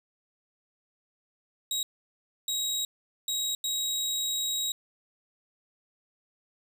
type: tone bursts at uneven times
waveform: 25% pulse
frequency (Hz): 3815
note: A#7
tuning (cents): +39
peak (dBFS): -24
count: 4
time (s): 1.71-1.83 / 2.48-2.85 / 3.28-3.55 / 3.64-4.72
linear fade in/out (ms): 2
effects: none